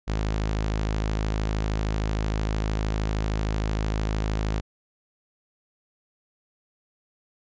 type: tone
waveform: sawtooth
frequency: 53.1 Hz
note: G#1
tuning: 39 cents sharp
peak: -20 dBFS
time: 0.07-4.61 s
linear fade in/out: 20 ms
effects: resampled to 16000 Hz